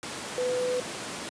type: tone in noise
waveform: sine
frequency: 500 Hz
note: B4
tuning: 21 cents sharp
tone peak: -25 dBFS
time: 0.38-0.8 s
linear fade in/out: 0 ms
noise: pink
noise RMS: -35 dBFS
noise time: 0.03-1.29 s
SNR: +7 dB
effects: high-pass 200 Hz 12 dB/octave + resampled to 22050 Hz